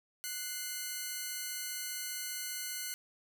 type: tone pair together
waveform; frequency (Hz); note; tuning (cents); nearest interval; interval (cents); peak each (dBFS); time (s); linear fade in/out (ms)
5% pulse; 1480 / 2095; F#6 / C7; 0 / +2; tritone; 602; -29 / -30; 0.24-2.94; 0
effects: none